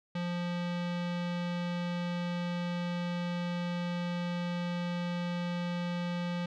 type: tone with low-pass filter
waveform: square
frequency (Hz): 175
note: F3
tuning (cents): +4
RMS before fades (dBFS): -34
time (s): 0.15-6.46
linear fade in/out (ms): 5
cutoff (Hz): 3600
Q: 1.4
effects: none